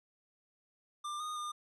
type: tone with pitch steps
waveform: square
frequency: 1191 / 1231 / 1210 Hz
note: D6 / D#6 / D#6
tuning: +24 / -19 / -49 cents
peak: -38 dBFS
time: 1.04-1.52 s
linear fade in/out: 10 ms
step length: 160 ms
effects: resampled to 24000 Hz